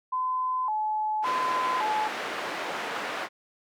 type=tone with vibrato; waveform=sine; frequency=936 Hz; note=A#5; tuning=7 cents sharp; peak=-25 dBFS; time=0.12-2.08 s; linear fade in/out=10 ms; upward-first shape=square; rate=0.89 Hz; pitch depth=150 cents each way
type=band-pass noise; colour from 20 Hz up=white; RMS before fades=-33 dBFS; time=1.22-3.29 s; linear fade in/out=50 ms; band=330 to 1700 Hz; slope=12 dB/octave
effects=none